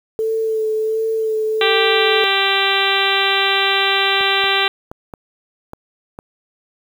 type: tone with vibrato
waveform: sine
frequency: 440 Hz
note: A4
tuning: in tune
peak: -16 dBFS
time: 0.19-2.24 s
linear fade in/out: 0 ms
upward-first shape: sine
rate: 1.4 Hz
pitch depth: 21 cents each way
type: harmonic tone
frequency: 392 Hz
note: G4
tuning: in tune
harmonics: 1 / 2 / 3 / 4 / 5 / 6 / 7 / 8 / 9 / 10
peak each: -23 / -23 / -23 / -23 / -23 / -23 / -23 / -23 / -23 / -23 dBFS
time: 1.61-4.68 s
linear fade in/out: 2 ms
type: clicks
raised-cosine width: 1 ms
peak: -18 dBFS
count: 6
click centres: 4.209 / 4.441 / 4.915 / 5.138 / 5.734 / 6.189 s
effects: 7-bit